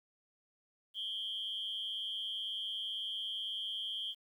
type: tone with amplitude modulation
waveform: sine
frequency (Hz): 3191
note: G7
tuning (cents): +30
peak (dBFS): -32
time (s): 0.94-4.15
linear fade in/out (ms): 50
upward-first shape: sine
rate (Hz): 210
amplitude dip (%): 85
effects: tanh soft clip ceiling -29 dBFS + 11-bit